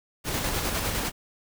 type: noise with tremolo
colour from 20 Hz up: pink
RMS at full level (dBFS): -27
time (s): 0.24-1.12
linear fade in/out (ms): 50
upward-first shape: square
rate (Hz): 9.9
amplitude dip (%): 30
effects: none